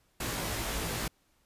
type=noise with comb filter; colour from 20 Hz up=pink; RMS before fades=-34 dBFS; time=0.2-1.08 s; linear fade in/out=5 ms; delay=18 ms; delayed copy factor=+0.8; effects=pink hiss -70 dBFS RMS until 1.45 s + resampled to 32000 Hz